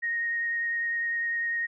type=tone with vibrato; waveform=sine; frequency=1864.7 Hz; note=A#6; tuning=in tune; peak=-26 dBFS; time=0.02-1.67 s; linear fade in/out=20 ms; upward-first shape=sine; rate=10 Hz; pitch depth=11 cents each way; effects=none